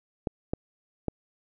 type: clicks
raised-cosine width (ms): 2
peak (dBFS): -14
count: 3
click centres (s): 0.272 / 0.535 / 1.083
effects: none